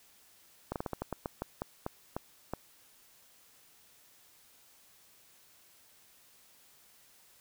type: slowing click train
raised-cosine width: 1 ms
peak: -20 dBFS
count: 13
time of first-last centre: 0.72-2.536 s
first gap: 38 ms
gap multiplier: 1.23
effects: white hiss -62 dBFS RMS until 7.4 s